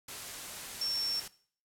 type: tone in noise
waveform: sine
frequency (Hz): 5450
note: F8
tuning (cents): -43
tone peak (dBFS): -30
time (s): 0.81-1.2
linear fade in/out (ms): 5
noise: white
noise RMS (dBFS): -42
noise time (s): 0.08-1.28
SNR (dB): +9
effects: noise-tail reverb RT60 0.5 s tail -18 dB re dry + low-pass 12000 Hz 12 dB/octave